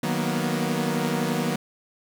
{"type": "chord", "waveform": "sawtooth", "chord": "B major seventh", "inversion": "first", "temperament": "equal with one note detuned", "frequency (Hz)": [155.56, 185, 233.1, 244.8], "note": ["D#3", "F#3", "A#3", "B3"], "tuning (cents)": [0, 0, 0, -15], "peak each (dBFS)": -25, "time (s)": [0.03, 1.56], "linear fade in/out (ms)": 5, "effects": ["9-bit"]}